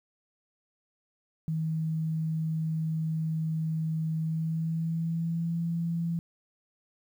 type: tone with pitch glide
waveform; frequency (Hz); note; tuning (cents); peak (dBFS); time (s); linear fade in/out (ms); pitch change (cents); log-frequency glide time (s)
sine; 159.4 to 168; D#3 to E3; +42 to +33; -27; 1.48-6.19; 0; +91; 4.18-5.58
effects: 10-bit